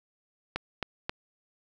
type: click train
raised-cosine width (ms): 0.3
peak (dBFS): -14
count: 3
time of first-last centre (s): 0.56-1.095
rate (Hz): 3.74
effects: none